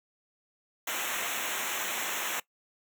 pink noise with comb filter, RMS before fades -33 dBFS, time 0.87-2.4 s, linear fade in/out 5 ms, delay 0.21 ms, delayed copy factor -0.95, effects noise-tail reverb RT60 0.1 s tail -20 dB re dry + high-pass 200 Hz 12 dB/octave

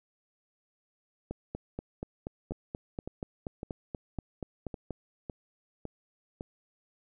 two click trains, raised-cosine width 2 ms, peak -22 / -24 dBFS, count 16 / 8, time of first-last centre 1.31-4.907 / 2.52-6.409 s, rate 4.17 / 1.8 Hz, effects none

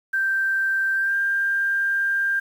sine tone with pitch glide, 1568 to 1592.6 Hz, G6 to G6, 0 to +27 cents, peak -19 dBFS, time 0.13-2.4 s, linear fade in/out 10 ms, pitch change +27 cents, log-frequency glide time 0.94-1.15 s, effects 8-bit

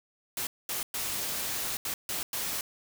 white noise bursts at uneven times, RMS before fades -33 dBFS, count 6, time 0.37-0.47 / 0.69-0.83 / 0.94-1.77 / 1.85-1.94 / 2.09-2.23 / 2.33-2.61 s, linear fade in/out 2 ms, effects none

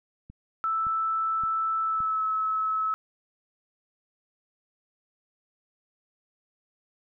click train, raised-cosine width 5 ms, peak -32 dBFS, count 4, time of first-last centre 0.3-2.005 s, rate 1.76 Hz
sine tone with pitch glide, 1318.5 to 1295.8 Hz, E6 to E6, 0 to -30 cents, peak -24 dBFS, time 0.64-2.94 s, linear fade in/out 0 ms, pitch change -30 cents, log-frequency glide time 1.82-2.24 s
effects none

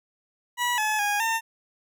20% pulse tone with pitch steps, 972 / 857 / 822 / 905 Hz, B5 / A5 / G#5 / A5, -28 / -46 / -18 / +48 cents, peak -18 dBFS, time 0.57-1.41 s, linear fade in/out 50 ms, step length 210 ms, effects none

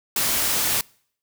white noise, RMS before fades -22 dBFS, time 0.16-0.81 s, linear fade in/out 2 ms, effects noise-tail reverb RT60 0.6 s tail -26 dB re dry

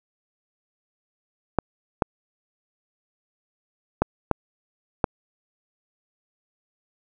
clicks, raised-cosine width 1 ms, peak -4 dBFS, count 5, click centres 1.587 / 2.022 / 4.02 / 4.313 / 5.042 s, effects none

